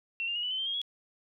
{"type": "tone with pitch steps", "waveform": "sine", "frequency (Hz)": [2718, 2799, 2883, 2969, 3058, 3149, 3243, 3340], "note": ["F7", "F7", "F#7", "F#7", "G7", "G7", "G#7", "G#7"], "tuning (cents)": [-48, 3, -46, 5, -44, 7, -42, 9], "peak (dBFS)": -30, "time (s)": [0.2, 0.816], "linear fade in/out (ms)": 0, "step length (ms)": 77, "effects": []}